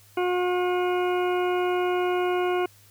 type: harmonic tone with a mistuned harmonic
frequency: 360 Hz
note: F#4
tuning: 47 cents flat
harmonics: 1 / 2 / 3 / 4 / 6 / 7 / 8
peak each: -23 / -29 / -33 / -35 / -39 / -40 / -41 dBFS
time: 0.17-2.66 s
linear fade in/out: 5 ms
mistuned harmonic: 7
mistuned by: -42 cents
effects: added 102 Hz sine -56 dBFS peak until 2.9 s + white hiss -56 dBFS RMS until 2.9 s